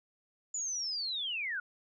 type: linear sweep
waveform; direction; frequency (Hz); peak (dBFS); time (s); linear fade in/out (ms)
sine; down; 7040 to 1400; -33; 0.54-1.6; 5
effects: none